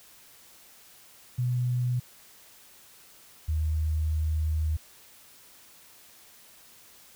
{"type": "tone pair in turn", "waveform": "sine", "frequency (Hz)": [123.8, 77.99], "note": ["B2", "D#2"], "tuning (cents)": [5, 5], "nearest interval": "minor sixth", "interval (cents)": 800, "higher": "first", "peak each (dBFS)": -24, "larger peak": "neither", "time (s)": [[1.38, 2], [3.48, 4.77]], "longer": "second", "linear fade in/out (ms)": 10, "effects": ["white hiss -54 dBFS RMS until 7.15 s"]}